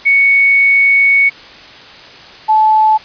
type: tone pair in turn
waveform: sine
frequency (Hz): 2223 / 867.5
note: C#7 / A5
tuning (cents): +4 / -25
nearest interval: octave + major third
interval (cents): 1629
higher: first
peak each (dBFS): -6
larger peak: neither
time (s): 0.05-1.3 / 2.48-2.98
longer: first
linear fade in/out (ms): 20
effects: white hiss -35 dBFS RMS until 3.04 s + resampled to 11025 Hz